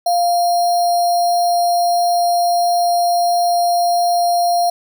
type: tone with sample-and-hold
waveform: sine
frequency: 698.5 Hz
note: F5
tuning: in tune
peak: -12 dBFS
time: 0.06-4.7 s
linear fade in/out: 5 ms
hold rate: 4900 Hz
effects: none